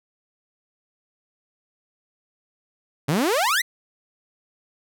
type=exponential sweep; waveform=sawtooth; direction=up; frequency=130.81 to 2093 Hz; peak=-15 dBFS; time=3.08-3.62 s; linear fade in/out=10 ms; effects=none